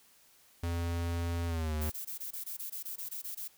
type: tone with pitch glide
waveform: square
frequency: 85.1 to 76.7 Hz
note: F2 to D#2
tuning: -44 to -24 cents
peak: -32 dBFS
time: 0.63-1.9 s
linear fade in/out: 5 ms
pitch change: -180 cents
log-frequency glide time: 1.47-1.74 s
type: noise bursts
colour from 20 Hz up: violet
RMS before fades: -40 dBFS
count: 13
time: 1.81-3.48 s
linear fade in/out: 10 ms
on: 110 ms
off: 20 ms
effects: white hiss -63 dBFS RMS until 3.57 s